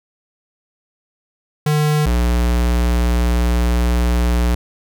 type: tone pair in turn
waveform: square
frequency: 150.7 / 59.81 Hz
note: D3 / A#1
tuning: +45 / +45 cents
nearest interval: octave + major third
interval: 1600 cents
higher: first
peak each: -14 dBFS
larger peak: neither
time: 1.66-2.06 / 2.06-4.55 s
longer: second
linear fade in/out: 5 ms
effects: none